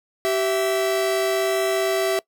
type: tone pair together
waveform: 45% pulse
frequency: 385.5 / 661 Hz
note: G4 / E5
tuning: -29 / +5 cents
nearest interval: major sixth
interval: 934 cents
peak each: -22 dBFS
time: 0.25-2.19 s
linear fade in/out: 0 ms
effects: noise-tail reverb RT60 0.1 s tail -22 dB re dry

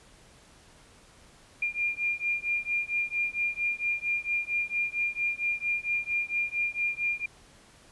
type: beating tone pair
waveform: sine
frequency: 2401 / 2405.4 Hz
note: D7 / D7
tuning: +38 / +41 cents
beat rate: 4.4 Hz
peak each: -30 dBFS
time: 1.62-7.26 s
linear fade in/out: 5 ms
effects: pink hiss -56 dBFS RMS until 7.91 s + resampled to 24000 Hz

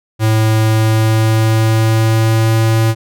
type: tone with pitch glide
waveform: square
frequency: 110 to 112.12 Hz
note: A2 to A2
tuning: 0 to +33 cents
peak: -10 dBFS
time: 0.19-2.95 s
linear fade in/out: 50 ms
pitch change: +33 cents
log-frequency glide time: 0.62-2.63 s
effects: none

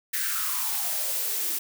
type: noise with high-pass filter sweep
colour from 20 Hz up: blue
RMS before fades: -28 dBFS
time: 0.13-1.59 s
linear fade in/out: 10 ms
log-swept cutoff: 1800 to 290 Hz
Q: 6
effects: none

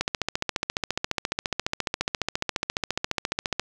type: click train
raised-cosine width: 0.2 ms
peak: -7 dBFS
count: 53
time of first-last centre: 0.01-3.596 s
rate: 14.5 Hz
effects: none

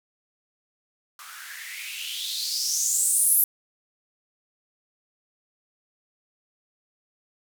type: noise with band-pass filter sweep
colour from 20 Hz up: violet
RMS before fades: -26 dBFS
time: 1.19-3.44 s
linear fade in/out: 2 ms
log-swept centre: 1200 to 12000 Hz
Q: 6
effects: none

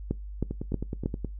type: two click trains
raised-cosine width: 3 ms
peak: -19 / -14 dBFS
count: 8 / 4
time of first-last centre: 0.51-1.247 / 0.11-1.059 s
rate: 9.5 / 3.16 Hz
effects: noise-tail reverb RT60 0.2 s tail -22 dB re dry + added 50 Hz sine -36 dBFS peak until 1.39 s

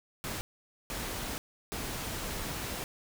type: noise bursts at uneven times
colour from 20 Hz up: pink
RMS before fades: -37 dBFS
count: 3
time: 0.24-0.41 / 0.9-1.38 / 1.72-2.84 s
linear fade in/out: 0 ms
effects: none

